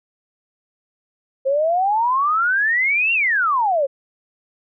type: exponential two-way sweep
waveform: sine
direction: up then down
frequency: 523.3 to 2789 to 523.3 Hz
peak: -15 dBFS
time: 1.45-3.87 s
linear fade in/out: 20 ms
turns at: 3.13 s
effects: none